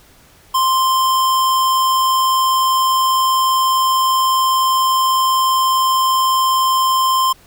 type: tone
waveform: square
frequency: 1046.5 Hz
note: C6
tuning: in tune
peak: -13 dBFS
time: 0.54-7.33 s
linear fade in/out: 10 ms
effects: pink hiss -48 dBFS RMS until 7.46 s